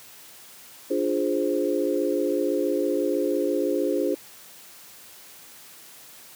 sine chord, D half-diminished seventh, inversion none, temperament equal, 293.7 / 349.2 / 415.3 / 523.3 Hz, D4 / F4 / Ab4 / C5, 0 / 0 / 0 / 0 cents, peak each -27 dBFS, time 0.9-4.15 s, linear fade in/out 10 ms, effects white hiss -47 dBFS RMS until 6.35 s + high-pass 100 Hz 12 dB/octave

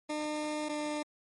20% pulse tone pair in turn, 302.4 / 299.4 Hz, D#4 / D4, -49 / +33 cents, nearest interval unison, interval 18 cents, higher first, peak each -28 dBFS, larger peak neither, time 0.09-0.69 / 0.69-1.03 s, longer first, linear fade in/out 10 ms, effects MP3 48 kbps

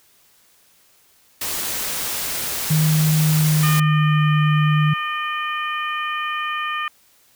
white noise, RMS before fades -25 dBFS, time 1.41-3.8 s, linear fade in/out 5 ms
sine tone with pitch glide, 155.56 to 151.57 Hz, D#3 to D#3, 0 to -45 cents, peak -14 dBFS, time 2.7-4.94 s, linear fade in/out 10 ms, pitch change -45 cents, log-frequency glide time 3.09-4.28 s
harmonic tone, 608 Hz, D#5, 40 cents flat, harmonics 2 / 3 / 4 / 5, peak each -24 / -28 / -30 / -32 dBFS, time 3.63-6.88 s, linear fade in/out 2 ms
effects white hiss -56 dBFS RMS until 7.35 s

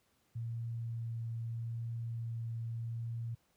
sine tone with vibrato, 115.5 Hz, A#2, 16 cents flat, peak -36 dBFS, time 0.35-3.35 s, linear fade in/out 10 ms, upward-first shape triangle, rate 0.8 Hz, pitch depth 10 cents each way, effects pink hiss -74 dBFS RMS until 3.56 s + high-pass 60 Hz 12 dB/octave

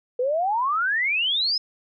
sine exponential sweep, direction up, 479.2 to 5220 Hz, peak -20 dBFS, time 0.19-1.58 s, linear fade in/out 5 ms, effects none

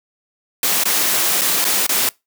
white noise with dropouts, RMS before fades -17 dBFS, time 0.63-2.09 s, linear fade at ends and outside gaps 2 ms, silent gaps 0.837-0.854 / 1.412-1.416 / 1.644-1.65 / 1.866-1.892 s, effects noise-tail reverb RT60 0.2 s tail -23 dB re dry + high-pass 200 Hz 12 dB/octave

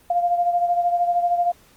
sine beating tone pair, 698 / 711 Hz, F5 / F5, -1 / +31 cents, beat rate 13 Hz, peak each -18 / -25 dBFS, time 0.1-1.52 s, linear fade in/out 5 ms, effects pink hiss -54 dBFS RMS until 1.76 s + Opus 32 kbps

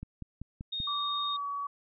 click train, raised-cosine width 5 ms, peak -27 dBFS, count 5, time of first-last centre 0.03-0.802 s, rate 5.18 Hz
sine tone, 3704 Hz, A#7, 12 cents flat, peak -32 dBFS, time 0.72-1.37 s, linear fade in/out 10 ms
sine tone with pitch glide, 1161 to 1133.8 Hz, D6 to C#6, -20 to +39 cents, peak -32 dBFS, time 0.87-1.67 s, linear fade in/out 5 ms, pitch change -41 cents, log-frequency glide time 1.26-1.46 s
effects none

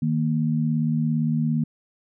sine tone pair together, 155.56 / 233.1 Hz, D#3 / A#3, 0 / 0 cents, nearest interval perfect fifth, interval 700 cents, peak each -22 / -23 dBFS, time 0.02-1.64 s, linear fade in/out 5 ms, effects none

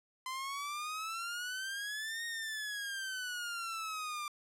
sawtooth exponential two-way sweep, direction up then down, 1026 to 1864.7 to 1182 Hz, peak -34 dBFS, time 0.26-4.28 s, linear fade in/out 2 ms, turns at 2.25 s, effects low-pass 12000 Hz 12 dB/octave

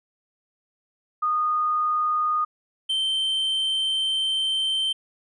sine / triangle tone pair in turn, 1231 / 3113 Hz, D#6 / G7, -19 / -13 cents, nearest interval octave + major third, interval 1606 cents, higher second, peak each -20 / -20 dBFS, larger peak neither, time 1.22-2.45 / 2.89-4.93 s, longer second, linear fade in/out 10 ms, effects resampled to 24000 Hz

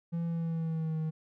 triangle tone with pitch glide, 168.3 to 157.94 Hz, E3 to D#3, +36 to +26 cents, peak -28 dBFS, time 0.12-1.11 s, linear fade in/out 20 ms, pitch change -110 cents, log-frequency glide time 0.25-0.99 s, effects none

